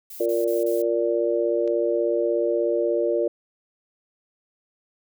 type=noise bursts; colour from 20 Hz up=violet; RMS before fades=-39 dBFS; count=4; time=0.1-0.821 s; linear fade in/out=5 ms; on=160 ms; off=27 ms
type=chord; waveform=sine; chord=Bb major; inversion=second; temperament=just; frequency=349.6 / 466.2 / 582.7 Hz; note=F4 / Bb4 / D5; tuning=+2 / 0 / -14 cents; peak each=-24 dBFS; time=0.2-3.28 s; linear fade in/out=5 ms
type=click; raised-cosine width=0.2 ms; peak=-28 dBFS; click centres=1.677 s
effects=none